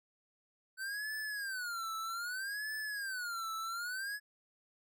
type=tone with vibrato; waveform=square; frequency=1513 Hz; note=F#6; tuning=38 cents sharp; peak=-38 dBFS; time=0.77-4.2 s; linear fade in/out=50 ms; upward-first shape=sine; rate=0.63 Hz; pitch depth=240 cents each way; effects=none